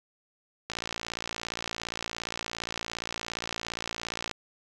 click train, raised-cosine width 0.2 ms, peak -15 dBFS, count 208, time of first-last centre 0.7-4.313 s, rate 57.3 Hz, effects none

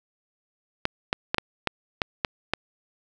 clicks, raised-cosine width 0.3 ms, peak -6 dBFS, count 8, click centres 0.854 / 1.129 / 1.345 / 1.383 / 1.673 / 2.018 / 2.248 / 2.536 s, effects none

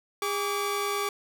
sawtooth tone pair together, 406.6 / 1150 Hz, G#4 / D6, -37 / -37 cents, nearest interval octave + tritone, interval 1800 cents, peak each -26 dBFS, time 0.22-1.09 s, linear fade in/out 2 ms, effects none

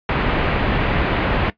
pink low-pass noise, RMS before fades -19 dBFS, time 0.09-1.5 s, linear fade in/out 2 ms, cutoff 2800 Hz, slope 24 dB/octave, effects noise-tail reverb RT60 0.1 s tail -17 dB re dry + resampled to 11025 Hz

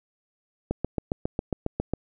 click train, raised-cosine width 2 ms, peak -12 dBFS, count 10, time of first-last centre 0.71-1.936 s, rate 7.34 Hz, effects none

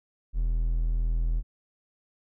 triangle tone, 41 Hz, E1, 9 cents flat, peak -21 dBFS, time 0.33-1.43 s, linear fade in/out 50 ms, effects none

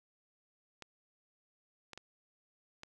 clicks, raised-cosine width 0.2 ms, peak -29 dBFS, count 4, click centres 0.823 / 1.933 / 1.976 / 2.834 s, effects none

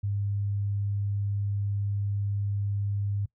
sine tone, 101 Hz, G#2, 48 cents flat, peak -26 dBFS, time 0.03-3.26 s, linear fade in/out 10 ms, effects noise-tail reverb RT60 0.1 s tail -21 dB re dry

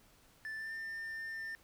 triangle tone with pitch glide, 1760 to 1799.1 Hz, A6 to A6, 0 to +38 cents, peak -38 dBFS, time 0.45-1.55 s, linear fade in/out 0 ms, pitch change +38 cents, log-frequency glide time 0.56-0.74 s, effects pink hiss -65 dBFS RMS until 1.63 s

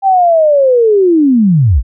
sine linear sweep, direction down, 793 to 46.25 Hz, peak -5 dBFS, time 0.02-1.83 s, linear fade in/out 50 ms, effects none

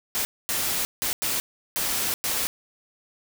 white noise bursts at uneven times, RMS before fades -26 dBFS, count 6, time 0.15-0.25 / 0.49-0.85 / 1.02-1.13 / 1.22-1.4 / 1.76-2.14 / 2.24-2.47 s, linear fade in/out 0 ms, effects none

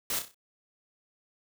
white noise with echo, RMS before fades -31 dBFS, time 0.1-0.19 s, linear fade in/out 2 ms, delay 31 ms, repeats 5, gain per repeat -7 dB, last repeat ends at 0.345 s, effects none

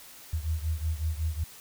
sine beating tone pair, 77.4 / 82.8 Hz, D#2 / E2, -9 / +8 cents, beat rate 5.4 Hz, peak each -29 / -32 dBFS, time 0.33-1.44 s, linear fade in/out 5 ms, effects white hiss -49 dBFS RMS until 1.6 s

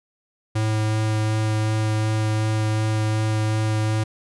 square tone with vibrato, 108.6 Hz, A2, 22 cents flat, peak -20 dBFS, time 0.55-4.04 s, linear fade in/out 10 ms, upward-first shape sine, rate 2.7 Hz, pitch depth 8 cents each way, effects resampled to 24000 Hz

